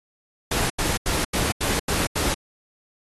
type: noise bursts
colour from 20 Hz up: pink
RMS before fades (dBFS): -24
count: 7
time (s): 0.51-2.344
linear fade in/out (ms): 5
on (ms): 190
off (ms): 84
effects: AAC 32 kbps